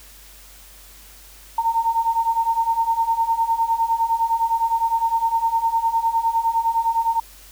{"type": "beating tone pair", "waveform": "sine", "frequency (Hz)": [907, 916.8], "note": ["A#5", "A#5"], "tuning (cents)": [-48, -29], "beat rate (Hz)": 9.8, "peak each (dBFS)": [-22, -19], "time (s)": [1.58, 7.2], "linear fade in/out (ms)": 5, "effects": ["added 48 Hz sine -47 dBFS peak until 7.51 s", "white hiss -46 dBFS RMS until 7.51 s"]}